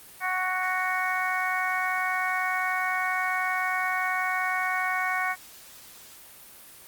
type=harmonic tone; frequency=370 Hz; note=F#4; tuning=in tune; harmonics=2 / 3 / 4 / 5 / 6; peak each=-31 / -31 / -31 / -31 / -31 dBFS; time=0.2-5.36 s; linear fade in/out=50 ms; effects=white hiss -48 dBFS RMS until 6.87 s + Opus 32 kbps